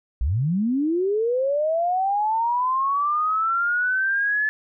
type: linear sweep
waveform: sine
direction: up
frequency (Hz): 51.91 to 1733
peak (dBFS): -19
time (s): 0.21-4.49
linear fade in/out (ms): 0
effects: none